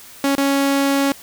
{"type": "tone with dropouts", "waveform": "sawtooth", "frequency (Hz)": 277.2, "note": "C#4", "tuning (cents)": 0, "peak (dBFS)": -11, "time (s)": [0.24, 1.12], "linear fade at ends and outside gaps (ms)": 2, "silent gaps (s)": [0.353, 0.38], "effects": ["white hiss -41 dBFS RMS until 1.22 s"]}